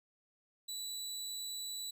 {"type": "tone", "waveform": "25% pulse", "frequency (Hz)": 3951, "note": "B7", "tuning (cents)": 0, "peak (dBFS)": -36, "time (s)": [0.68, 1.91], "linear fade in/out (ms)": 10, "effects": []}